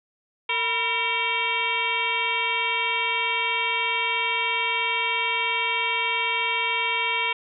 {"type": "harmonic tone with a mistuned harmonic", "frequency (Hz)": 456.9, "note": "A#4", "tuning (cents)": -35, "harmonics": [1, 2, 3, 4, 5, 6, 7, 8], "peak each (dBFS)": [-36, -28, -36, -37, -26, -29, -30, -37], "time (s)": [0.49, 7.33], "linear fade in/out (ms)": 5, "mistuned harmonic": 2, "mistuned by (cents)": 110, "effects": []}